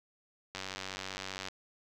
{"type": "click train", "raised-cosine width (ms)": 0.2, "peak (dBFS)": -21, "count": 90, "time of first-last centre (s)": [0.55, 1.485], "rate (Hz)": 95.2, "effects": []}